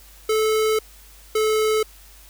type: tone pair in turn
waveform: square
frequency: 435.1 / 433.4 Hz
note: A4 / A4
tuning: -19 / -26 cents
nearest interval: unison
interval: 7 cents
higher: first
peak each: -18 dBFS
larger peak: neither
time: 0.29-0.79 / 1.35-1.83 s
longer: first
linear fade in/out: 5 ms
effects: added 50 Hz sine -47 dBFS peak until 2.29 s + white hiss -49 dBFS RMS until 2.29 s